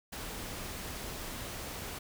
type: noise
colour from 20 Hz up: pink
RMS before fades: -41 dBFS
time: 0.12-1.99 s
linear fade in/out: 10 ms
effects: none